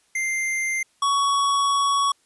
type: tone pair in turn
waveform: square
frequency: 2093 / 1120.3 Hz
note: C7 / C#6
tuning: 0 / +18 cents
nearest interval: major seventh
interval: 1082 cents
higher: first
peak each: -23 / -19 dBFS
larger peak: second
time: 0.15-0.83 / 1.02-2.12 s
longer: second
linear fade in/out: 5 ms
effects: white hiss -63 dBFS RMS until 2.25 s + resampled to 24000 Hz